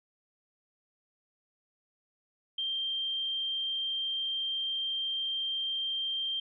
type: tone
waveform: sine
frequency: 3167 Hz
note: G7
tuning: 17 cents sharp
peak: -30 dBFS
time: 2.58-6.4 s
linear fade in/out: 5 ms
effects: none